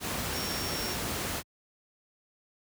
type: tone in noise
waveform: sine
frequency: 5520 Hz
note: F8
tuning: 21 cents flat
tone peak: -37 dBFS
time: 0.32-0.97 s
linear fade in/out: 50 ms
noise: pink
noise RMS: -33 dBFS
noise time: 0-1.43 s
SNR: -7 dB
effects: high-pass 60 Hz 12 dB/octave